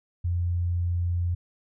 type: tone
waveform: sine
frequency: 87.31 Hz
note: F2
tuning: in tune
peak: -23 dBFS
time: 0.24-1.35 s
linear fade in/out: 10 ms
effects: none